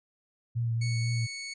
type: tone with vibrato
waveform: sine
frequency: 116.2 Hz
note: A#2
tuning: 5 cents flat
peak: -26 dBFS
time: 0.55-1.27 s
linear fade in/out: 20 ms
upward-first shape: triangle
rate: 4 Hz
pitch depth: 30 cents each way
type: tone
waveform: 20% pulse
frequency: 2217 Hz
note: C#7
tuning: in tune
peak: -31 dBFS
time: 0.81-1.54 s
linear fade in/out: 10 ms
effects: resampled to 22050 Hz